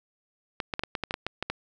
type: clicks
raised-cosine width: 0.3 ms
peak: -13 dBFS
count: 11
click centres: 0.602 / 0.738 / 0.794 / 0.836 / 0.952 / 1.037 / 1.109 / 1.141 / 1.266 / 1.426 / 1.5 s
effects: none